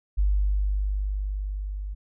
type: tone with level ramp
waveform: sine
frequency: 49.79 Hz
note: G1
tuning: 28 cents sharp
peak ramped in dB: -18 to -30 dBFS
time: 0.17-1.95 s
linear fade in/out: 20 ms
effects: none